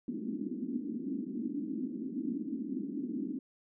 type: band-pass noise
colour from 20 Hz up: pink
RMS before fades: -37 dBFS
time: 0.08-3.39 s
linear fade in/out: 2 ms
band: 220 to 310 Hz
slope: 48 dB/octave
effects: none